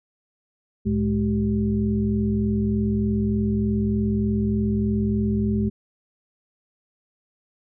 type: tone cluster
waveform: sine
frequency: 67.2 / 110.5 / 210.5 / 386.4 Hz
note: C2 / A2 / G#3 / G4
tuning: +47 / +8 / +24 / -25 cents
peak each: -28 / -26 / -21 / -30 dBFS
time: 0.85-5.7 s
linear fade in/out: 20 ms
effects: none